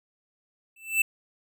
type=tone with exponential growth; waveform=square; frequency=2653 Hz; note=E7; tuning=10 cents sharp; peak=-17 dBFS; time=0.76-1.02 s; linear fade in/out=5 ms; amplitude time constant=56 ms; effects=none